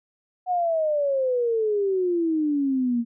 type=exponential sweep; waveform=sine; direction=down; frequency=740 to 230.6 Hz; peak=-20 dBFS; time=0.46-3.05 s; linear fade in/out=50 ms; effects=none